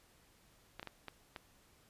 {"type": "clicks", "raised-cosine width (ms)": 0.3, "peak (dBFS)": -28, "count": 5, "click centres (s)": [0.796, 0.829, 0.873, 1.083, 1.362], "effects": ["pink hiss -67 dBFS RMS until 1.89 s", "resampled to 32000 Hz"]}